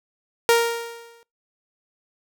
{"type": "tone with exponential decay", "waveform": "sawtooth", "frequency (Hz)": 466.2, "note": "A#4", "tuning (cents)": 0, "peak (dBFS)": -8, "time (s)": [0.49, 1.23], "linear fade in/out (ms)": 0, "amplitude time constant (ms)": 160, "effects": ["noise-tail reverb RT60 0.2 s tail -24 dB re dry"]}